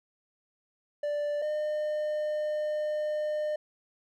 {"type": "tone pair in turn", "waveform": "triangle", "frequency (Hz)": [587.3, 605.6], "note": ["D5", "D#5"], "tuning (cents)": [0, -47], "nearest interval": "minor second", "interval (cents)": 53, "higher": "second", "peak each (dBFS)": -26, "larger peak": "neither", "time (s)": [[1.03, 1.42], [1.42, 3.56]], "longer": "second", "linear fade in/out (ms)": 5, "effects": []}